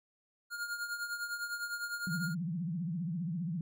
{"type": "tone with tremolo", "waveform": "square", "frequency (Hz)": 1417, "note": "F6", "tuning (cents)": 25, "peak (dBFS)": -34, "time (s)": [0.5, 2.35], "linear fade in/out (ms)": 50, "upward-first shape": "triangle", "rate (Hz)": 9.9, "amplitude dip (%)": 70}
{"type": "tone with vibrato", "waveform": "sine", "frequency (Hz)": 170.2, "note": "F3", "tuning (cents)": -44, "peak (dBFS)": -33, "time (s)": [2.07, 3.61], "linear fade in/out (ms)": 2, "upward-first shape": "triangle", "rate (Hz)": 15, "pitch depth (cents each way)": 220}
{"effects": []}